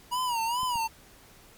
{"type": "tone with vibrato", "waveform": "square", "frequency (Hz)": 957, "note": "A#5", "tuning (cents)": 45, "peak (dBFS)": -27, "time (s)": [0.11, 0.88], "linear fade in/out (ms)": 20, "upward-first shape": "sine", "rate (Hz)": 2.4, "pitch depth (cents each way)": 110}
{"type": "clicks", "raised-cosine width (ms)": 5, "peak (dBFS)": -30, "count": 2, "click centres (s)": [0.632, 0.757]}
{"effects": ["pink hiss -54 dBFS RMS until 1.57 s", "MP3 96 kbps"]}